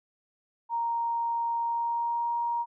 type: tone with pitch glide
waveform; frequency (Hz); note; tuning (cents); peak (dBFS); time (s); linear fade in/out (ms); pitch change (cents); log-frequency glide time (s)
sine; 932.3 to 942; A#5 to A#5; 0 to +18; -26; 0.69-2.66; 50; +18; 1.61-2.37
effects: none